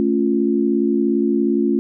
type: chord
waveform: sine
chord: A augmented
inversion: none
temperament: equal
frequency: 220 / 277.2 / 349.2 Hz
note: A3 / C#4 / E#4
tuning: 0 / 0 / 0 cents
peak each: -19 dBFS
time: 0-1.79 s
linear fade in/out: 0 ms
effects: none